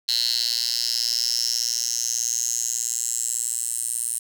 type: tone with high-pass filter sweep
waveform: 10% pulse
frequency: 118.3 Hz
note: A#2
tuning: 26 cents sharp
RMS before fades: -25 dBFS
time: 0.08-4.19 s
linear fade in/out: 10 ms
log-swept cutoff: 4200 to 9100 Hz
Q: 7.5
effects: none